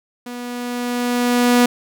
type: tone with level ramp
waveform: sawtooth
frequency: 243.8 Hz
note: B3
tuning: 22 cents flat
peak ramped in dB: -25 to -6 dBFS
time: 0.26-1.66 s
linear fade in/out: 5 ms
effects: none